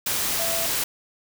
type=tone in noise; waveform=sine; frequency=666 Hz; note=E5; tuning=18 cents sharp; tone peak=-29 dBFS; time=0.39-0.66 s; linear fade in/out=5 ms; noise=white; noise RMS=-25 dBFS; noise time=0.06-0.84 s; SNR=-7 dB; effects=none